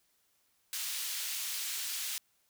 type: high-pass noise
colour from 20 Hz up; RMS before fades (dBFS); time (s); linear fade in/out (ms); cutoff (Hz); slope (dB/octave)
pink; -37; 0.73-2.18; 0; 3100; 12
effects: white hiss -73 dBFS RMS until 2.49 s